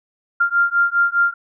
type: beating tone pair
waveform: sine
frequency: 1392 / 1396.9 Hz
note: F6 / F6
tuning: -6 / 0 cents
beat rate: 4.9 Hz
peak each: -17 dBFS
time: 0.4-1.34 s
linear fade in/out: 10 ms
effects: none